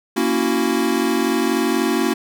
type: chord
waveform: square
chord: F# dominant seventh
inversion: first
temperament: equal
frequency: 233.1 / 277.2 / 329.6 / 370 Hz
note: A#3 / C#4 / E4 / F#4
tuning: 0 / 0 / 0 / 0 cents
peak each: -23 dBFS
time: 0.16-2.14 s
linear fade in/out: 10 ms
effects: none